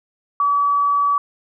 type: tone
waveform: sine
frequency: 1144 Hz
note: D6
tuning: 46 cents flat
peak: -14 dBFS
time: 0.4-1.18 s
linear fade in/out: 2 ms
effects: none